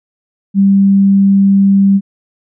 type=tone; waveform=sine; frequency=196.7 Hz; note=G3; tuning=6 cents sharp; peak=-5 dBFS; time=0.54-2.01 s; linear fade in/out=50 ms; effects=none